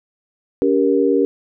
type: chord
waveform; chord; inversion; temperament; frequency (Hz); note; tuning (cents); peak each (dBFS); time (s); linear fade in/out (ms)
sine; G diminished; second; just; 282.2 / 392 / 470.4; Db4 / G4 / Bb4; +31 / 0 / +16; -17; 0.62-1.25; 0
effects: none